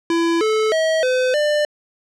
square tone with pitch steps, 335 / 434.9 / 640 / 509 / 596 Hz, E4 / A4 / D#5 / C5 / D5, +28 / -20 / +49 / -48 / +25 cents, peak -16 dBFS, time 0.1-1.65 s, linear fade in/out 2 ms, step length 310 ms, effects low-pass 6000 Hz 12 dB/octave

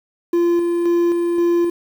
triangle tone with tremolo, 344.3 Hz, F4, 25 cents flat, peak -11 dBFS, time 0.33-1.7 s, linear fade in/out 5 ms, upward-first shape square, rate 1.9 Hz, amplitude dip 30%, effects 7-bit

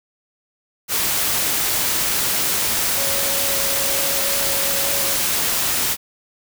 sine tone in noise, 554.4 Hz, C#5, in tune, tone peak -29 dBFS, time 2.94-5.18 s, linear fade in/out 50 ms, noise white, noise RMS -20 dBFS, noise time 0.88-5.97 s, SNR -12 dB, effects none

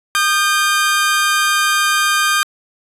sawtooth tone pair together, 1220 / 1575.9 Hz, D#6 / G6, -34 / +9 cents, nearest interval major third, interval 443 cents, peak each -12 dBFS, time 0.15-2.43 s, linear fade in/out 0 ms, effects resampled to 32000 Hz

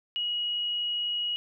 sine tone, 2902 Hz, F#7, 34 cents flat, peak -27 dBFS, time 0.16-1.36 s, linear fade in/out 0 ms, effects none

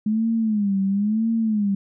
sine tone with vibrato, 210 Hz, G#3, 19 cents sharp, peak -18 dBFS, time 0.06-1.75 s, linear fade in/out 5 ms, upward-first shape sine, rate 0.99 Hz, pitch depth 140 cents each way, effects none

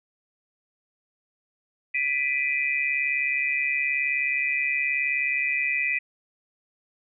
sine tone cluster, 1981 / 2373 / 2512 Hz, B6 / D7 / D#7, +5 / +17 / +16 cents, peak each -27 dBFS, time 1.94-5.99 s, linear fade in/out 10 ms, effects none

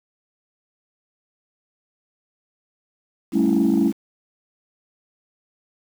sine chord, A dominant seventh, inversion third, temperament equal, 196 / 220 / 277.2 / 329.6 Hz, G3 / A3 / C#4 / E4, 0 / 0 / 0 / 0 cents, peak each -21 / -19 / -19 / -19 dBFS, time 3.32-3.93 s, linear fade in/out 50 ms, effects tanh soft clip ceiling -10 dBFS + 7-bit

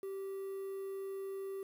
triangle tone with quantisation, 388.9 Hz, G4, 14 cents flat, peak -37 dBFS, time 0.03-1.63 s, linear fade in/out 2 ms, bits 10, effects none

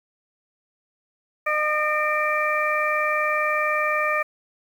harmonic tone with a mistuned harmonic, 608 Hz, D#5, 40 cents flat, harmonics 1 / 2 / 3 / 4, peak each -26 / -24 / -26 / -26 dBFS, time 1.46-4.23 s, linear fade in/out 10 ms, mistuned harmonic 4, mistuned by -60 cents, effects 8-bit

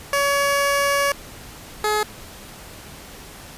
15% pulse tone pair in turn, 564 / 424.1 Hz, C#5 / G#4, +30 / +36 cents, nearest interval perfect fourth, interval 494 cents, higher first, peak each -11 / -12 dBFS, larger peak first, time 0.13-1.12 / 1.84-2.03 s, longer first, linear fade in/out 2 ms, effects pink hiss -40 dBFS RMS until 3.57 s + resampled to 32000 Hz

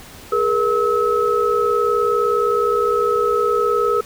sine tone cluster, 415.6 / 475.1 / 1291 Hz, G#4 / A#4 / E6, +1 / +33 / -37 cents, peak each -19 dBFS, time 0.32-4.01 s, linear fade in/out 5 ms, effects pink hiss -40 dBFS RMS until 4.05 s

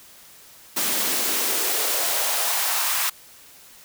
white noise with high-pass filter sweep, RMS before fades -23 dBFS, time 0.76-3.1 s, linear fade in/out 10 ms, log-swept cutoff 210 to 1100 Hz, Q 1.9, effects white hiss -48 dBFS RMS until 3.84 s

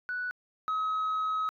sine tone pair in turn, 1480 / 1275.5 Hz, F#6 / D#6, 0 / +43 cents, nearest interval minor third, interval 257 cents, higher first, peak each -30 / -25 dBFS, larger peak second, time 0.09-0.31 / 0.68-1.49 s, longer second, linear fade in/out 0 ms, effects tanh soft clip ceiling -26 dBFS

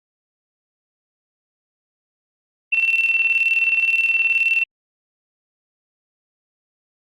sine tone with tremolo, 2697 Hz, E7, 39 cents sharp, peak -13 dBFS, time 2.72-4.64 s, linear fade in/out 10 ms, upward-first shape square, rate 19 Hz, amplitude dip 55%, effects Opus 32 kbps

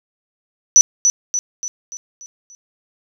sine tone with echo, 5950 Hz, F#8, 9 cents sharp, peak -4 dBFS, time 0.76-0.81 s, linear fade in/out 0 ms, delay 290 ms, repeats 6, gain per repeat -6 dB, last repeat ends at 2.55 s, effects none

